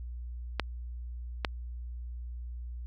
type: clicks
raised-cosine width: 0.3 ms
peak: -11 dBFS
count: 2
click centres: 0.597 / 1.448 s
effects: added 60 Hz sine -37 dBFS peak until 2.86 s